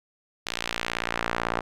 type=tone with band-pass filter sweep; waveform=sawtooth; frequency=58 Hz; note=A#1; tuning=8 cents flat; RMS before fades=-30 dBFS; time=0.46-1.61 s; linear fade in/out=10 ms; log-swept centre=3700 to 1100 Hz; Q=1; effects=none